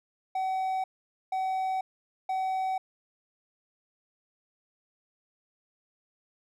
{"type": "tone bursts", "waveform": "triangle", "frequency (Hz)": 757, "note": "F#5", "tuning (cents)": 39, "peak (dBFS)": -25, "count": 3, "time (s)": [0.35, 2.78], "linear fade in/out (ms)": 5, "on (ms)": 490, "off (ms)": 480, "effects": []}